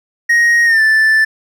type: tone with pitch glide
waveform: triangle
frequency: 1876 to 1760.5 Hz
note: A#6 to A6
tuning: +11 to 0 cents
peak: -6 dBFS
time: 0.29-1.25 s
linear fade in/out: 10 ms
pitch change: -111 cents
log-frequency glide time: 0.65-0.81 s
effects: none